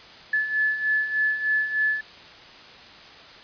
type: beating tone pair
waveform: sine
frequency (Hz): 1726 / 1729.3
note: A6 / A6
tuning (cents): -34 / -30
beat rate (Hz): 3.3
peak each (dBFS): -28 / -22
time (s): 0.33-2.01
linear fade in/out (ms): 5
effects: white hiss -45 dBFS RMS until 3.43 s + resampled to 11025 Hz